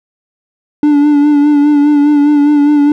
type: tone with vibrato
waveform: triangle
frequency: 292.2 Hz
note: D4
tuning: 9 cents flat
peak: -3 dBFS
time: 0.83-2.92 s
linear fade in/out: 2 ms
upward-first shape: sine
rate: 4.9 Hz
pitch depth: 35 cents each way
effects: none